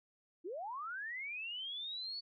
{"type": "linear sweep", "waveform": "sine", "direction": "up", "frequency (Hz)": [305.9, 4500], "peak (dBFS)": -40, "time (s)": [0.44, 2.21], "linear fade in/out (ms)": 20, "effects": []}